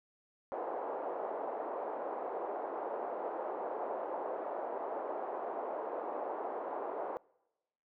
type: band-pass noise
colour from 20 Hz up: white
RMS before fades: -39 dBFS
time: 0.52-7.17 s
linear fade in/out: 0 ms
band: 390 to 840 Hz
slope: 24 dB/octave
effects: noise-tail reverb RT60 1.0 s tail -25 dB re dry